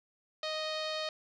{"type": "tone with low-pass filter", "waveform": "sawtooth", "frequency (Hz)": 622.3, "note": "D#5", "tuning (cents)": 0, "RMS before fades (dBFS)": -36, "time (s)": [0.43, 1.09], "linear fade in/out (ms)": 2, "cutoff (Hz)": 4200, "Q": 4.5, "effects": []}